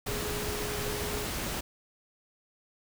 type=tone in noise; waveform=sine; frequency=416.9 Hz; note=G#4; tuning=7 cents sharp; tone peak=-37 dBFS; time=0.07-1.25 s; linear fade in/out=10 ms; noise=pink; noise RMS=-34 dBFS; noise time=0.06-1.61 s; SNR=-6 dB; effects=none

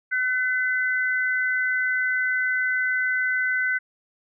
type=tone pair together; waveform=sine; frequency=1513.3 / 2020 Hz; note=F#6 / B6; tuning=+39 / +39 cents; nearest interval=perfect fourth; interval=500 cents; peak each=-22 / -26 dBFS; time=0.11-3.79 s; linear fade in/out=20 ms; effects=none

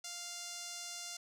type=tone with band-pass filter; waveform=sawtooth; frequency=698.5 Hz; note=F5; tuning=in tune; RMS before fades=-45 dBFS; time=0.04-1.17 s; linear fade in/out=5 ms; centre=6200 Hz; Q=1.9; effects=none

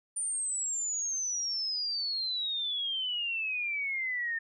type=exponential sweep; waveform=sine; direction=down; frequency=9230 to 1807 Hz; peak=-30 dBFS; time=0.16-4.39 s; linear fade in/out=10 ms; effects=none

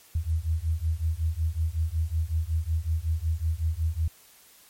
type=beating tone pair; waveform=sine; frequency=78 / 83.4 Hz; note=D#2 / E2; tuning=+5 / +21 cents; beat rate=5.4 Hz; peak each=-27 dBFS; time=0.15-4.08 s; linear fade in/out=5 ms; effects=white hiss -55 dBFS RMS until 4.69 s + MP3 64 kbps

